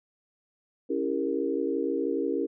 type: chord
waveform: sine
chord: C# diminished seventh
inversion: none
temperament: equal with one note detuned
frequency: 277.2 / 329.6 / 400 / 466.2 Hz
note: C#4 / E4 / G4 / Bb4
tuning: 0 / 0 / +35 / 0 cents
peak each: -31 dBFS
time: 0.89-2.47 s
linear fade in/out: 20 ms
effects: none

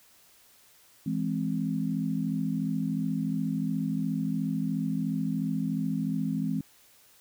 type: chord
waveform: sine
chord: E augmented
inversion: none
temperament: equal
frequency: 164.81 / 207.7 / 261.6 Hz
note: E3 / G#3 / B#3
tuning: 0 / 0 / 0 cents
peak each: -31 dBFS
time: 1.06-6.61 s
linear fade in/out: 5 ms
effects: white hiss -59 dBFS RMS until 7.2 s

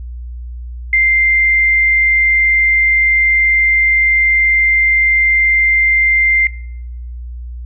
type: tone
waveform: sine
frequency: 2093 Hz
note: C7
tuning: in tune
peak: -8 dBFS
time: 0.93-6.47 s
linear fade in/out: 2 ms
effects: noise-tail reverb RT60 0.8 s tail -23 dB re dry + added 60 Hz sine -24 dBFS peak until 7.65 s

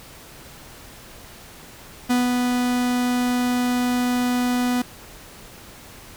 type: tone with ADSR envelope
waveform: 45% pulse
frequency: 246.9 Hz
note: B3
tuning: in tune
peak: -16 dBFS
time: 2.09-4.82 s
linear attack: 18 ms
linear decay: 170 ms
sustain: -3 dB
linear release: 5 ms
effects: pink hiss -43 dBFS RMS until 6.16 s

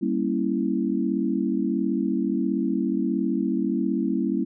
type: chord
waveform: sine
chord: G diminished seventh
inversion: none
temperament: equal with one note detuned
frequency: 196 / 233.1 / 274.6 / 329.6 Hz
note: G3 / Bb3 / Db4 / Fb4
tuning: 0 / 0 / -16 / 0 cents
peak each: -27 dBFS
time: 0.01-4.45 s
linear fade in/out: 20 ms
effects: none

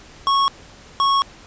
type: tone bursts at uneven times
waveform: square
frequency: 1103 Hz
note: C#6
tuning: 9 cents flat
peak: -15 dBFS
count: 2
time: 0.27-0.48 / 1-1.22 s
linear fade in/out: 0 ms
effects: pink hiss -44 dBFS RMS until 1.46 s + resampled to 16000 Hz

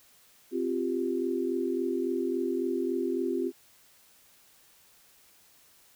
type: chord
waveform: sine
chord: C suspended fourth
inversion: none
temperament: just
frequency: 261.6 / 348.8 / 392.4 Hz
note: C4 / F4 / G4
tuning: 0 / -2 / +2 cents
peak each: -32 / -30 / -32 dBFS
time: 0.51-3.52 s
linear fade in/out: 50 ms
effects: white hiss -60 dBFS RMS until 5.95 s

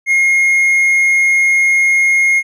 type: tone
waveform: triangle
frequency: 2145 Hz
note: C7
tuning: 42 cents sharp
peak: -7 dBFS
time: 0.06-2.43 s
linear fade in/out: 50 ms
effects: resampled to 32000 Hz

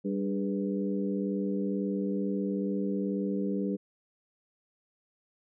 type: harmonic tone with a mistuned harmonic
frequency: 98.4 Hz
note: G2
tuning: 7 cents sharp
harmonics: 2 / 3 / 4 / 5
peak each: -30 / -34 / -36 / -38 dBFS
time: 0.04-3.77 s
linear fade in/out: 20 ms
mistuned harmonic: 4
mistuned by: +70 cents
effects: none

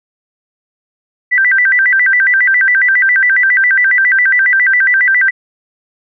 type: tone with vibrato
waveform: sine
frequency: 1760 Hz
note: A6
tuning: in tune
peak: -7 dBFS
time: 1.31-5.31 s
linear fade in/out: 20 ms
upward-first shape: square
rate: 7.3 Hz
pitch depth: 200 cents each way
effects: none

